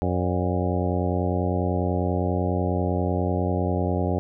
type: harmonic tone with a mistuned harmonic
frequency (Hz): 90.1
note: F#2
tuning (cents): -45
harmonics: 1 / 2 / 3 / 4 / 5 / 6 / 7 / 8 / 9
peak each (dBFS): -25 / -28 / -30 / -31 / -32 / -33 / -33 / -34 / -35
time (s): 0.02-4.19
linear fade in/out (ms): 0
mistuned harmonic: 7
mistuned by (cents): -72
effects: none